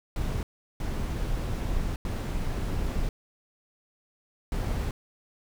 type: noise bursts at uneven times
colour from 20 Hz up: brown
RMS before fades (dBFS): -29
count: 4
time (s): 0.16-0.43 / 0.8-1.96 / 2.05-3.09 / 4.52-4.91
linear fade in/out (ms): 2
effects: none